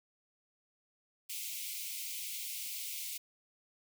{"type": "high-pass noise", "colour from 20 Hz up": "white", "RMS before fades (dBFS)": -41, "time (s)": [1.29, 3.18], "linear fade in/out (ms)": 10, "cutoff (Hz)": 2100, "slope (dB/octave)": 96, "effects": []}